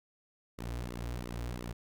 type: tone with flanger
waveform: sawtooth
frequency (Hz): 59.8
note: A#1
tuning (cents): +45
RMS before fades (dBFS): -39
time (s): 0.58-1.73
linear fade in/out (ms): 10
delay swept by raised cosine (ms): 1.2 to 5.5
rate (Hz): 2.9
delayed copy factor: -0.85
effects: none